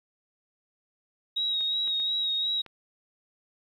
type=tone with vibrato; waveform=sine; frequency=3801 Hz; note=A#7; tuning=33 cents sharp; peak=-25 dBFS; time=1.36-2.62 s; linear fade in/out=10 ms; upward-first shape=sine; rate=2.8 Hz; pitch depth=30 cents each way
type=clicks; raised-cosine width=0.3 ms; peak=-30 dBFS; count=4; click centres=1.608 / 1.876 / 2 / 2.663 s
effects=10-bit